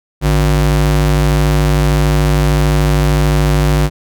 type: ring-modulated tone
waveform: square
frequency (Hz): 104.2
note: G#2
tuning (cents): +6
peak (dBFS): -7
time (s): 0.21-3.9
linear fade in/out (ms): 50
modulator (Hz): 46.7
effects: none